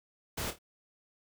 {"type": "noise with echo", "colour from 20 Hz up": "pink", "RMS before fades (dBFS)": -36, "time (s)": [0.37, 0.51], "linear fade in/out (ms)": 10, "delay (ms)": 26, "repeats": 3, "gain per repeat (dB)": -9, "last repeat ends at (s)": 0.588, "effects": []}